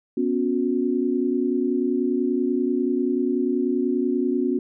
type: chord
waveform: sine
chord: B suspended second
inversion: none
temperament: equal with one note detuned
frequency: 246.9 / 277.2 / 363.2 Hz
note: B3 / C#4 / F#4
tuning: 0 / 0 / -32 cents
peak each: -24 dBFS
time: 0.17-4.59 s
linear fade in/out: 5 ms
effects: none